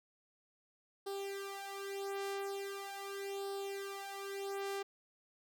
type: tone with flanger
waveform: sawtooth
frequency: 395.3 Hz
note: G4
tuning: 15 cents sharp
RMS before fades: -42 dBFS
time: 1.06-4.83 s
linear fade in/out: 10 ms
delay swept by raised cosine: 0.22 to 2.52 ms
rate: 0.41 Hz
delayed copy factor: +0.85
effects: none